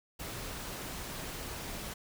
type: noise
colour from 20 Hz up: pink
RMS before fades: -41 dBFS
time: 0.19-1.94 s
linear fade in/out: 10 ms
effects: none